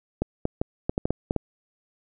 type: clicks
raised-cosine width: 2 ms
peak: -10 dBFS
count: 9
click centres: 0.22 / 0.454 / 0.615 / 0.895 / 0.979 / 1.055 / 1.106 / 1.309 / 1.363 s
effects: none